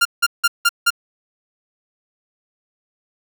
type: tone bursts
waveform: sawtooth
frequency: 1396.9 Hz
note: F6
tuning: in tune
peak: -8 dBFS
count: 5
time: 0.01-0.905 s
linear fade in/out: 10 ms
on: 43 ms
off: 170 ms
effects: none